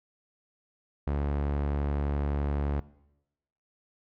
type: tone with low-pass filter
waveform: sawtooth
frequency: 71.7 Hz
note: D2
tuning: 41 cents flat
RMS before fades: -29 dBFS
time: 1.07-2.8 s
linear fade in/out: 0 ms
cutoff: 1500 Hz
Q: 0.55
effects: noise-tail reverb RT60 0.9 s tail -20 dB re dry